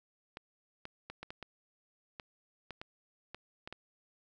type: clicks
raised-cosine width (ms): 0.3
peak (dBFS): -27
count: 12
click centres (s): 0.371 / 0.854 / 1.1 / 1.23 / 1.305 / 1.427 / 2.198 / 2.707 / 2.815 / 3.346 / 3.675 / 3.726
effects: none